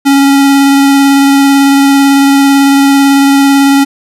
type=tone with vibrato; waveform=square; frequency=277.2 Hz; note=C#4; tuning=in tune; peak=-4 dBFS; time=0.05-3.85 s; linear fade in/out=20 ms; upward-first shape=square; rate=18 Hz; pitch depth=9 cents each way; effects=resampled to 32000 Hz + 7-bit